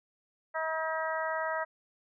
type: harmonic tone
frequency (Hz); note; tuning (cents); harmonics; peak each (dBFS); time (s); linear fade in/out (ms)
319.4; D#4; +45; 2 / 3 / 4 / 5 / 6; -34 / -36 / -37 / -38 / -39; 0.54-1.65; 20
effects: none